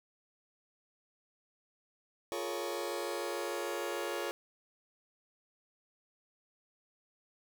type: chord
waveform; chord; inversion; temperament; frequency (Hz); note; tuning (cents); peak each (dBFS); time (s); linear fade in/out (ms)
sawtooth; Bb minor seventh; second; just; 349.6 / 419.5 / 466.2 / 559.4; F4 / Ab4 / Bb4 / Db5; +2 / +17 / 0 / +16; -36 / -37 / -38 / -36; 2.32-4.31; 0
effects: none